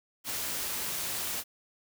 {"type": "noise", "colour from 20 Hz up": "white", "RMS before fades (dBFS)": -34, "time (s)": [0.24, 1.44], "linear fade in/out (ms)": 50, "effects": []}